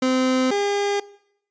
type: tone pair in turn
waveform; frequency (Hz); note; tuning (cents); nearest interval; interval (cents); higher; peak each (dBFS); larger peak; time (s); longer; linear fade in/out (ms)
30% pulse; 258.1 / 404.8; C4 / G#4; -23 / -44; minor sixth; 779; second; -15 / -17; first; 0.02-0.51 / 0.51-1; neither; 5
effects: noise-tail reverb RT60 0.7 s tail -20 dB re dry + resampled to 16000 Hz